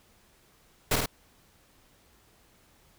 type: noise with echo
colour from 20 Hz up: pink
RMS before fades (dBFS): -24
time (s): 0.91-0.96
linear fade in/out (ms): 5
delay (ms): 50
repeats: 2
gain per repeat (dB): -3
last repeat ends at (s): 1.06
effects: pink hiss -62 dBFS RMS until 2.98 s